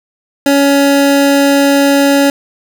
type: tone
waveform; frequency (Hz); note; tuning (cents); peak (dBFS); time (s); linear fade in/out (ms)
25% pulse; 280.2; C#4; +19; -3; 0.46-2.3; 2
effects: none